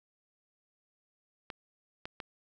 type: clicks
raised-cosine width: 0.3 ms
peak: -23 dBFS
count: 3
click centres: 1.502 / 2.055 / 2.202 s
effects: 10-bit

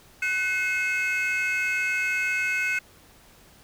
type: tone cluster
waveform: triangle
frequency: 1499 / 2149 / 2571 Hz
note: F#6 / C7 / E7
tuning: +22 / +46 / -44 cents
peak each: -25 dBFS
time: 0.22-2.79 s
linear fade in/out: 5 ms
effects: tanh soft clip ceiling -17 dBFS + pink hiss -54 dBFS RMS until 3.63 s

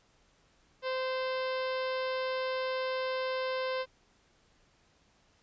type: harmonic tone with a mistuned harmonic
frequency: 518 Hz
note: C5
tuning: 17 cents flat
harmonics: 1 / 2 / 3 / 4 / 5 / 6 / 7 / 8 / 9 / 10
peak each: -32 / -38 / -42 / -44 / -46 / -48 / -49 / -50 / -51 / -52 dBFS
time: 0.82-3.86 s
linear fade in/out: 50 ms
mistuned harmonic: 5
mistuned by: +31 cents
effects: pink hiss -67 dBFS RMS until 5.42 s + resampled to 16000 Hz

